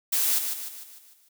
blue noise with echo, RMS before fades -24 dBFS, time 0.12-0.39 s, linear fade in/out 10 ms, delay 150 ms, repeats 6, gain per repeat -6 dB, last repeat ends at 1.29 s, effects none

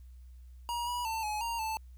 square tone with pitch steps, 952 / 971 / 893 / 847 / 931 / 881 Hz, A#5 / B5 / A5 / G#5 / A#5 / A5, +36 / -30 / +25 / +34 / -2 / +2 cents, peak -33 dBFS, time 0.69-1.77 s, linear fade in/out 0 ms, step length 180 ms, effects added 62 Hz sine -48 dBFS peak until 1.97 s + white hiss -74 dBFS RMS until 1.97 s

